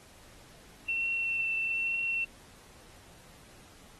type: tone with vibrato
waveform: sine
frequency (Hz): 2700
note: E7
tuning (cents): +41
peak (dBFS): -28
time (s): 0.88-2.25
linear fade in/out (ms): 10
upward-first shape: triangle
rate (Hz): 1.1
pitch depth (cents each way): 17
effects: pink hiss -56 dBFS RMS until 3.99 s + AAC 32 kbps